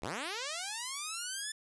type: linear sweep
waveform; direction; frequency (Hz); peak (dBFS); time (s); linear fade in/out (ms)
5% pulse; up; 59.1 to 1760; -25; 0.02-1.52; 5
effects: resampled to 24000 Hz